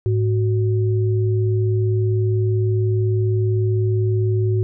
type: tone pair together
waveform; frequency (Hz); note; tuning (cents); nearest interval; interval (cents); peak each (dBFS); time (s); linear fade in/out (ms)
sine; 106.9 / 371.2; A2 / F#4; -49 / +6; octave + minor seventh; 2155; -16 / -23; 0.06-4.63; 0
effects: none